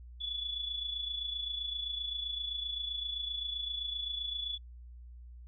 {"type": "tone with amplitude modulation", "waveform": "sine", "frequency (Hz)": 3431, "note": "A7", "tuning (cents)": -44, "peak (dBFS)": -32, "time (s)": [0.2, 4.58], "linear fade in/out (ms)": 20, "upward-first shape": "sine", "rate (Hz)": 27.7, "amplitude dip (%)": 60, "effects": ["noise-tail reverb RT60 0.1 s tail -26 dB re dry", "added 60 Hz sine -47 dBFS peak until 5.47 s"]}